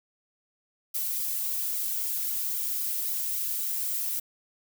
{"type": "noise with flanger", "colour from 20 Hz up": "violet", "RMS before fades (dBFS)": -30, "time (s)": [0.94, 4.2], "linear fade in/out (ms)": 10, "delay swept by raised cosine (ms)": [1.1, 2.4], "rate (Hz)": 3.7, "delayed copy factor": -0.55, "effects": []}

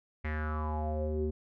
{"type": "tone with low-pass filter sweep", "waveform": "square", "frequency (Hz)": 76.9, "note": "D#2", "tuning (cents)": -20, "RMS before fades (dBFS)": -33, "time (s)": [0.24, 1.31], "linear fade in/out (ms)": 10, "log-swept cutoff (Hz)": [2100, 330], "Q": 6, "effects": []}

